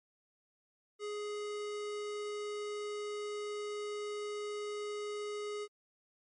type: tone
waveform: square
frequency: 416.5 Hz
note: G#4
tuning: 5 cents sharp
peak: -38 dBFS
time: 0.99-5.68 s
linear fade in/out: 50 ms
effects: low-pass 10000 Hz 12 dB/octave + MP3 48 kbps